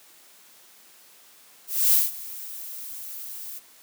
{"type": "noise with ADSR envelope", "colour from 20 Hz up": "violet", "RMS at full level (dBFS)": -17, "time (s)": [1.67, 3.6], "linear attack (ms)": 260, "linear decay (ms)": 180, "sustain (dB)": -20, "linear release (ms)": 25, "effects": ["white hiss -53 dBFS RMS until 3.82 s", "high-pass 200 Hz 12 dB/octave"]}